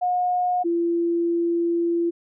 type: tone pair in turn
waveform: sine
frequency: 721 / 340.3 Hz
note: F#5 / F4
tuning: -45 / -45 cents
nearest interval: octave + minor second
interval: 1300 cents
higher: first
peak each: -19 dBFS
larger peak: neither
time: 0.01-0.64 / 0.64-2.11 s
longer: second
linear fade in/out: 20 ms
effects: none